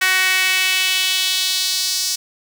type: tone with high-pass filter sweep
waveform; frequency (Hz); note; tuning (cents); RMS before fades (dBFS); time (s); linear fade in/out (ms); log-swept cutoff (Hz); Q
sawtooth; 373.9; F#4; +18; -18; 0.01-2.16; 10; 1800 to 5300; 2.3
effects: none